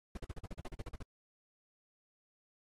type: noise bursts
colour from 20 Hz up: brown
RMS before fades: -41 dBFS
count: 13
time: 0.15-1.028 s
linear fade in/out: 5 ms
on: 26 ms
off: 45 ms
effects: AAC 32 kbps